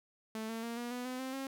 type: tone with pitch steps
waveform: sawtooth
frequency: 220 / 226.4 / 233.1 / 239.9 / 246.9 / 254.2 / 261.6 / 269.3 Hz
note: A3 / A3 / A#3 / A#3 / B3 / C4 / C4 / C#4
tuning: 0 / +50 / 0 / +50 / 0 / -50 / 0 / -50 cents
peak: -34 dBFS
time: 0.35-1.47 s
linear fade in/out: 2 ms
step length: 140 ms
effects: none